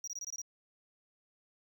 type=tone bursts; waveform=triangle; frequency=5750 Hz; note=F8; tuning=50 cents sharp; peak=-37 dBFS; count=7; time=0.04-0.417 s; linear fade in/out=2 ms; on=35 ms; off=22 ms; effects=none